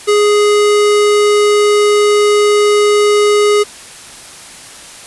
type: tone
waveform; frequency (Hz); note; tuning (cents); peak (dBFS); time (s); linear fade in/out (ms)
square; 415.3; G#4; 0; -8; 0.07-3.64; 20
effects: white hiss -33 dBFS RMS until 5.06 s + resampled to 24000 Hz